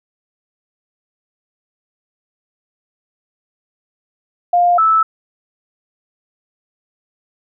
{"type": "tone pair in turn", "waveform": "sine", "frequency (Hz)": [704, 1311.4], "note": ["F5", "E6"], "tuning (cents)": [14, -9], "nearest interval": "major seventh", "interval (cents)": 1077, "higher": "second", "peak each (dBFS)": -9, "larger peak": "neither", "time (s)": [[4.53, 4.78], [4.78, 5.03]], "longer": "neither", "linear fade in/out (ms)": 5, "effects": []}